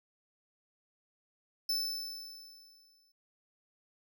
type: tone with exponential decay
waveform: 45% pulse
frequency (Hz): 5274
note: E8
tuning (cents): 0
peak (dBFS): -29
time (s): 1.69-3.12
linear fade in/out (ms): 5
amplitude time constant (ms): 310
effects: none